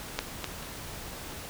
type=clicks; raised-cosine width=0.2 ms; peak=-10 / -15 / -26 dBFS; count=3; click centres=0.19 / 0.443 / 0.627 s; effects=pink hiss -41 dBFS RMS until 1.49 s